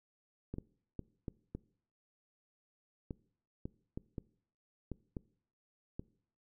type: clicks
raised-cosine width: 3 ms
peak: -27 dBFS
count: 12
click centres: 0.54 / 0.584 / 0.993 / 1.282 / 1.55 / 3.108 / 3.655 / 3.975 / 4.182 / 4.917 / 5.168 / 5.995 s
effects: noise-tail reverb RT60 0.6 s tail -22 dB re dry